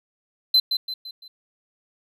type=tone with echo; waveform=triangle; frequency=4062 Hz; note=B7; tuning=48 cents sharp; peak=-12 dBFS; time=0.54-0.6 s; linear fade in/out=5 ms; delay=170 ms; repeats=4; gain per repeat=-7 dB; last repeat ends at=1.28 s; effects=none